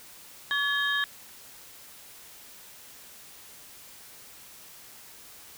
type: tone cluster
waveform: sine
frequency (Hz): 1133 / 1704 / 3180 / 3726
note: C#6 / G#6 / G7 / A#7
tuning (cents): +37 / +44 / +24 / -2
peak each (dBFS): -34 / -26 / -33 / -33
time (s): 0.51-1.04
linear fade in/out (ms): 0
effects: white hiss -49 dBFS RMS until 5.57 s